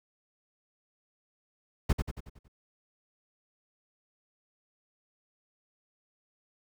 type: noise with echo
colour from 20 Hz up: brown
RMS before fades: -22 dBFS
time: 1.89-1.93 s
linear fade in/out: 10 ms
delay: 92 ms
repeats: 6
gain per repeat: -6 dB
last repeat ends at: 2.482 s
effects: none